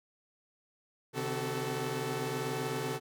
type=tone cluster; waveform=sawtooth; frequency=131.2 / 151.4 / 254.7 / 377.3 / 438.5 Hz; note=C3 / D#3 / C4 / F#4 / A4; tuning=+5 / -47 / -46 / +34 / -6 cents; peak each=-35 / -38 / -39 / -35 / -33 dBFS; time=1.13-3 s; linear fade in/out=50 ms; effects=none